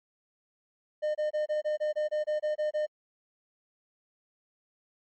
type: tone bursts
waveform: triangle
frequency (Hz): 607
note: D#5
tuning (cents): -43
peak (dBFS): -24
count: 12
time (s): 1.02-2.866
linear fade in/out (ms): 20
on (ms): 130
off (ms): 26
effects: MP3 32 kbps